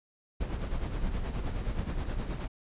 brown noise with tremolo, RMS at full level -30 dBFS, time 0.4-2.48 s, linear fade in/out 10 ms, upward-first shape sine, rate 9.5 Hz, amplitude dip 55%, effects resampled to 8000 Hz

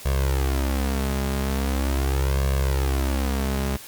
sawtooth tone with flanger, 67.4 Hz, C#2, 48 cents flat, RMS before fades -23 dBFS, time 0.05-3.77 s, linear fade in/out 10 ms, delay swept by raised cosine 1.8 to 4.9 ms, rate 0.41 Hz, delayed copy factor +1, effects white hiss -41 dBFS RMS until 3.87 s + Opus 48 kbps

